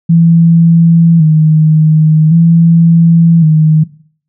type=tone with vibrato; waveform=sine; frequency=161.3 Hz; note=E3; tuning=37 cents flat; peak=-3 dBFS; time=0.09-3.84 s; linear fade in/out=10 ms; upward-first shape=square; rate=0.45 Hz; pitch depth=58 cents each way; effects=noise-tail reverb RT60 0.5 s tail -18 dB re dry